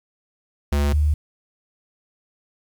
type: tone pair in turn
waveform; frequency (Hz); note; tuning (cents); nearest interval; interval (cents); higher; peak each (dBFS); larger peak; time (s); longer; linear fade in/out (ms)
square / sine; 71.9 / 74.8; D2 / D2; -36 / +32; minor second; 68; second; -18 / -15; second; 0.72-0.93 / 0.93-1.14; neither; 5
effects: 8-bit